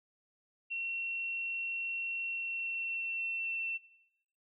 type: tone with pitch glide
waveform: sine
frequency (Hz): 2723 to 2693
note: F7 to E7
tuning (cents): -44 to +36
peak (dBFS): -34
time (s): 0.7-3.78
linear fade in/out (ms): 20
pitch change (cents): -20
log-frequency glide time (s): 2.28-3.59
effects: noise-tail reverb RT60 0.9 s tail -19 dB re dry